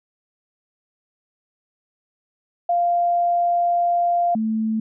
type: tone pair in turn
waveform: sine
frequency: 696 / 220.2 Hz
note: F5 / A3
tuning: -6 / +2 cents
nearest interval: octave + minor sixth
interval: 1992 cents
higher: first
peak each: -16 / -19 dBFS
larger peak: first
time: 2.69-4.35 / 4.35-4.8 s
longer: first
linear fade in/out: 5 ms
effects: none